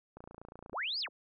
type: click train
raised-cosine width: 1 ms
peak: -34 dBFS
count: 17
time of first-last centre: 0.17-0.731 s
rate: 28.5 Hz
type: linear two-way sweep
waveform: sine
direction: up then down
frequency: 95.7 to 5274 to 95.7 Hz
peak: -33 dBFS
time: 0.72-1.09 s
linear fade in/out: 50 ms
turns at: 1 s
effects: none